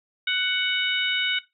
harmonic tone, 743 Hz, F#5, 7 cents sharp, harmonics 2 / 3 / 4 / 5, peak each -27 / -27 / -27 / -27 dBFS, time 0.27-1.39 s, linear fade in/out 5 ms, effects noise-tail reverb RT60 0.2 s tail -17 dB re dry

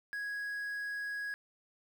triangle tone with quantisation, 1661.2 Hz, G#6, in tune, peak -34 dBFS, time 0.13-1.34 s, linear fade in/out 0 ms, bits 10, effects none

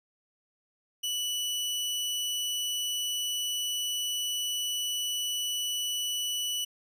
sawtooth tone, 2960 Hz, F#7, in tune, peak -26 dBFS, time 1.03-6.65 s, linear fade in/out 10 ms, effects resampled to 32000 Hz

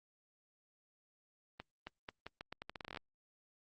accelerating click train, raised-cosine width 0.3 ms, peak -28 dBFS, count 17, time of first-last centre 1.6-2.972 s, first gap 270 ms, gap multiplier 0.81, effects Opus 24 kbps

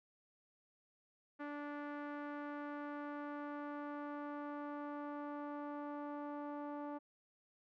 sawtooth tone with low-pass filter sweep, 291.5 Hz, D4, 13 cents flat, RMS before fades -45 dBFS, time 1.39-6.99 s, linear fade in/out 20 ms, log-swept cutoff 1600 to 980 Hz, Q 1.9, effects none

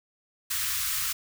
white band-stop noise, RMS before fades -29 dBFS, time 0.5-1.13 s, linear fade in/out 10 ms, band 120 to 1100 Hz, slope 48 dB/octave, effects none

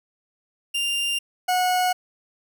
40% pulse tone pair in turn, 2794 / 730.7 Hz, F7 / F#5, 0 / -22 cents, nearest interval octave + major seventh, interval 2322 cents, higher first, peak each -21 / -18 dBFS, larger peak second, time 0.74-1.19 / 1.48-1.93 s, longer neither, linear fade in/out 10 ms, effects none

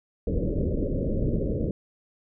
pink low-pass noise, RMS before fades -26 dBFS, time 0.27-1.71 s, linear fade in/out 2 ms, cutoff 580 Hz, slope 96 dB/octave, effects none

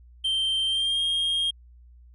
triangle tone with pitch glide, 3136 to 3235 Hz, G7 to G#7, 0 to -46 cents, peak -21 dBFS, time 0.24-1.51 s, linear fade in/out 10 ms, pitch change +54 cents, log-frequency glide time 0.66-1.01 s, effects added 60 Hz sine -48 dBFS peak until 2.14 s + resampled to 32000 Hz

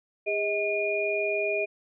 sine tone cluster, 407.7 / 635 / 2434 Hz, G#4 / D#5 / D#7, -32 / +35 / -39 cents, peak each -29 dBFS, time 0.26-1.66 s, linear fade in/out 20 ms, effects none

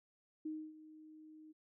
sine tone with ADSR envelope, 311.1 Hz, D#4, in tune, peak -38 dBFS, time 0.45-1.53 s, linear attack 8 ms, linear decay 270 ms, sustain -16 dB, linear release 21 ms, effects none

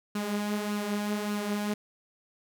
sawtooth tone with flanger, 207.4 Hz, G#3, 2 cents flat, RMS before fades -31 dBFS, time 0.15-1.74 s, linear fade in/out 5 ms, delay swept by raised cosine 0.71 to 6.11 ms, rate 1.7 Hz, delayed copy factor +0.5, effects none

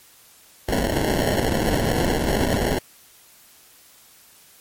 blue noise with sample-and-hold, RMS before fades -21 dBFS, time 0.68-2.79 s, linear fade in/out 10 ms, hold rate 1225 Hz, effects white hiss -51 dBFS RMS until 4.6 s + MP3 64 kbps

